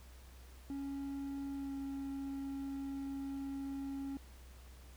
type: tone with pitch glide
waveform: triangle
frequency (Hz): 277.2 to 274.5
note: C#4 to C#4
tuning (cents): 0 to -17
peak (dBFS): -37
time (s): 0.7-4.17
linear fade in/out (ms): 0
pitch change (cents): -17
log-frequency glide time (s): 1.55-1.72
effects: added 63 Hz sine -53 dBFS peak until 4.96 s + pink hiss -62 dBFS RMS until 4.96 s